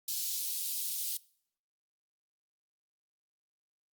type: high-pass noise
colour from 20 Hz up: white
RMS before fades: -35 dBFS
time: 0.08-1.17 s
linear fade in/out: 2 ms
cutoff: 3600 Hz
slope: 24 dB/octave
effects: noise-tail reverb RT60 0.6 s tail -22 dB re dry + Opus 48 kbps